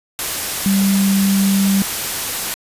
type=tone in noise; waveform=sine; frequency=196 Hz; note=G3; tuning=in tune; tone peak=-12 dBFS; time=0.66-1.82 s; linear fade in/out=0 ms; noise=white; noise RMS=-22 dBFS; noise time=0.19-2.54 s; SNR=+7 dB; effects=resampled to 32000 Hz